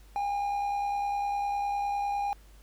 triangle tone with amplitude modulation, 810 Hz, G#5, 43 cents flat, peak -24 dBFS, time 0.16-2.33 s, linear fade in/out 0 ms, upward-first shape sine, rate 69.9 Hz, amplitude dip 35%, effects added 50 Hz sine -51 dBFS peak until 2.62 s + pink hiss -61 dBFS RMS until 2.62 s

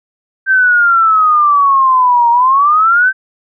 sine exponential two-way sweep, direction down then up, 1568 to 932.3 to 1568 Hz, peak -6 dBFS, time 0.46-3.13 s, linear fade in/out 50 ms, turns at 2.3 s, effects none

